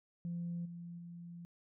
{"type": "tone with level steps", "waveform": "sine", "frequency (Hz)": 171.8, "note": "F3", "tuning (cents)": -28, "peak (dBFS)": [-36, -44, -46], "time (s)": [0.25, 1.45], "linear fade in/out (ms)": 0, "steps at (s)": [0.65, 0.98], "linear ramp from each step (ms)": 10, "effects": ["tanh soft clip ceiling -33 dBFS"]}